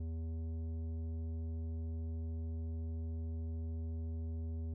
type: tone with tanh clipping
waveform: sine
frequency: 81.2 Hz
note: E2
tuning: 26 cents flat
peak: -39 dBFS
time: 0-4.74 s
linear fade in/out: 5 ms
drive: 11 dB
effects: none